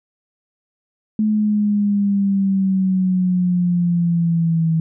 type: exponential sweep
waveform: sine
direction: down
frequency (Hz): 215.6 to 161.2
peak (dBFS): -14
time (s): 1.19-4.8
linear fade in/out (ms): 2
effects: none